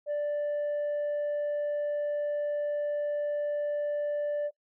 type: tone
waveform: sine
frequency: 587.3 Hz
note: D5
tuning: in tune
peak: -25 dBFS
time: 0.06-4.51 s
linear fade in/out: 50 ms
effects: noise-tail reverb RT60 0.1 s tail -23 dB re dry + tanh soft clip ceiling -27 dBFS